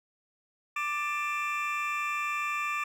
triangle tone cluster, 1178 / 1767 / 2373 / 2671 Hz, D6 / A6 / D7 / E7, +5 / +7 / +17 / +22 cents, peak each -30 / -38 / -32 / -37 dBFS, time 0.76-2.84 s, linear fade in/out 5 ms, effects none

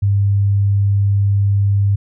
sine tone, 100 Hz, G2, 35 cents sharp, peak -11 dBFS, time 0.02-1.96 s, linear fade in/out 10 ms, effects none

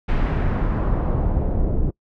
brown noise with low-pass filter sweep, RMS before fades -20 dBFS, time 0.08-1.91 s, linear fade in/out 10 ms, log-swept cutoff 2600 to 440 Hz, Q 1.1, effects noise-tail reverb RT60 0.1 s tail -23 dB re dry

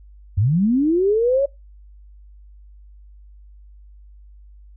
sine linear sweep, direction up, 85.3 to 570 Hz, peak -14 dBFS, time 0.37-1.46 s, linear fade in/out 10 ms, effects noise-tail reverb RT60 0.2 s tail -20 dB re dry + added 50 Hz sine -42 dBFS peak until 4.76 s

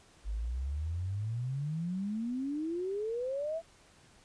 sine exponential sweep, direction up, 49.25 to 675 Hz, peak -32 dBFS, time 0.24-3.62 s, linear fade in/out 50 ms, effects pink hiss -61 dBFS RMS until 4.24 s + resampled to 22050 Hz

